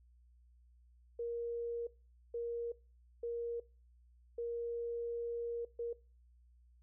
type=tone bursts at uneven times; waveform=sine; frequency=470.4 Hz; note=A#4; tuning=16 cents sharp; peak=-36 dBFS; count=5; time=1.19-1.87 / 2.34-2.72 / 3.23-3.6 / 4.38-5.65 / 5.79-5.93 s; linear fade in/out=5 ms; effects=noise-tail reverb RT60 0.3 s tail -21 dB re dry + added 60 Hz sine -62 dBFS peak until 6.82 s